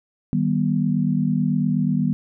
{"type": "chord", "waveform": "sine", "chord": "Eb augmented", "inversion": "none", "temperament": "just", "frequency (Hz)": [155.56, 194.45, 243.1], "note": ["Eb3", "G3", "B3"], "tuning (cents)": [0, -14, -27], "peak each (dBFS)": -22, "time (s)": [0.33, 2.13], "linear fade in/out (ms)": 0, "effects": []}